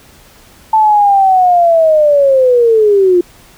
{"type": "linear sweep", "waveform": "sine", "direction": "down", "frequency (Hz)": [883, 346], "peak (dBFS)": -5, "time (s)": [0.73, 3.21], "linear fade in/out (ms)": 5, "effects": ["pink hiss -42 dBFS RMS until 3.57 s"]}